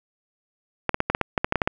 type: clicks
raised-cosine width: 0.5 ms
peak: -5 dBFS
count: 12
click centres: 0.893 / 0.944 / 1.004 / 1.1 / 1.149 / 1.213 / 1.378 / 1.445 / 1.524 / 1.557 / 1.618 / 1.675 s
effects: none